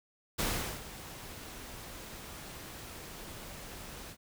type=noise with ADSR envelope; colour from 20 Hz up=pink; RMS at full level=-31 dBFS; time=0.38-4.17 s; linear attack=16 ms; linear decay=410 ms; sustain=-15 dB; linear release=64 ms; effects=none